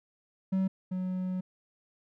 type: tone pair in turn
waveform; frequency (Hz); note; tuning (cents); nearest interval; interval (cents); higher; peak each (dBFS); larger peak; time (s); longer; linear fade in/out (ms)
triangle; 190 / 184.48; F#3 / F#3; +46 / -5; minor second; 51; first; -23 / -28; first; 0.52-0.68 / 0.91-1.41; second; 10
effects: none